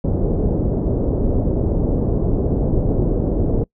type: low-pass noise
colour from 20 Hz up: pink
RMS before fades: -18 dBFS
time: 0.04-3.64 s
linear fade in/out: 5 ms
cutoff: 530 Hz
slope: 24 dB/octave
effects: noise-tail reverb RT60 0.1 s tail -25 dB re dry